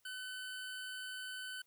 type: tone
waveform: 25% pulse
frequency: 1512 Hz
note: F#6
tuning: 37 cents sharp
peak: -39 dBFS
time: 0.05-1.62 s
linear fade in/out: 5 ms
effects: white hiss -75 dBFS RMS until 1.66 s